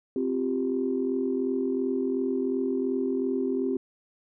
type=chord; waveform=sine; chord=C suspended fourth; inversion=none; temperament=equal; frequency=261.6 / 349.2 / 392 Hz; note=C4 / F4 / G4; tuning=0 / 0 / 0 cents; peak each=-27 / -32 / -28 dBFS; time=0.16-3.77 s; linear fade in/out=2 ms; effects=tanh soft clip ceiling -15 dBFS